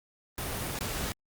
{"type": "noise with dropouts", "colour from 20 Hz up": "pink", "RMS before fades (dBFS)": -34, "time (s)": [0.38, 1.12], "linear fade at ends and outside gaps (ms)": 0, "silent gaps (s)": [0.788, 0.809], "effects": ["Opus 32 kbps"]}